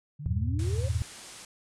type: exponential sweep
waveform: sine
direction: up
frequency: 138.59 to 565 Hz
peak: -36 dBFS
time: 0.19-0.89 s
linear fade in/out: 10 ms
type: chord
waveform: sine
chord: E diminished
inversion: none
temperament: equal with one note detuned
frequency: 80.94 / 98 / 116.54 Hz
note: E2 / G2 / Bb2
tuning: -31 / 0 / 0 cents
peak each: -29 / -31 / -31 dBFS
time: 0.26-1.02 s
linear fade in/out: 0 ms
type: low-pass noise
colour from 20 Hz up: white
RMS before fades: -47 dBFS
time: 0.59-1.45 s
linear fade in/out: 2 ms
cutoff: 10000 Hz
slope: 48 dB/octave
effects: none